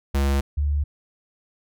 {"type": "tone pair in turn", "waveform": ["square", "sine"], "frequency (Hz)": [69.3, 72.72], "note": ["C#2", "D2"], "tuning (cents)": [0, -16], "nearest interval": "minor second", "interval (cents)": 84, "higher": "second", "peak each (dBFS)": -19, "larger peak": "neither", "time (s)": [[0.14, 0.41], [0.57, 0.84]], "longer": "neither", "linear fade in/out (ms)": 10, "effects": []}